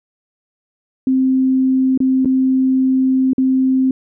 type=tone with dropouts; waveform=sine; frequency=261.6 Hz; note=C4; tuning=in tune; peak=-11 dBFS; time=1.07-3.91 s; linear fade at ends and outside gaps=2 ms; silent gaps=1.976-2.003 / 2.248-2.256 / 3.333-3.381 s; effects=none